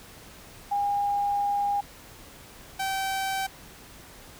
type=tone pair in turn; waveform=sine / sawtooth; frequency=811 / 772.7 Hz; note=G#5 / G5; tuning=-41 / -25 cents; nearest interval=minor second; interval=84 cents; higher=first; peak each=-23 / -23 dBFS; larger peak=neither; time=0.71-1.81 / 2.79-3.47 s; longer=first; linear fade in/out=10 ms; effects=pink hiss -48 dBFS RMS until 4.39 s